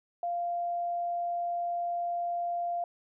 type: tone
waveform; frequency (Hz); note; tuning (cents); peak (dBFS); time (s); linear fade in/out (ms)
sine; 695; F5; -9; -29; 0.23-2.84; 2
effects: none